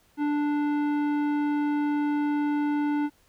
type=tone with tanh clipping; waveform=sine; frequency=293.7 Hz; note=D4; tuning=in tune; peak=-25 dBFS; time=0.17-3.1 s; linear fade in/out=50 ms; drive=14 dB; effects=pink hiss -63 dBFS RMS until 3.28 s